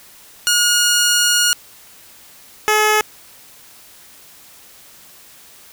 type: tone pair in turn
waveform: 10% pulse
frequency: 1436 / 426.9 Hz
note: F6 / G#4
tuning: +48 / +48 cents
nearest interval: octave + major sixth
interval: 2100 cents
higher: first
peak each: -4 dBFS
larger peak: neither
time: 0.47-1.53 / 2.68-3.01 s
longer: first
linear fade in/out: 0 ms
effects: white hiss -44 dBFS RMS until 5.72 s